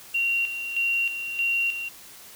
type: tone with tremolo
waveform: sine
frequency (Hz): 2755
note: F7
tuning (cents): -24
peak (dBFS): -21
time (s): 0.14-1.89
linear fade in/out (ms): 10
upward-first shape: square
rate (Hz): 1.6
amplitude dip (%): 60
effects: white hiss -46 dBFS RMS until 2.35 s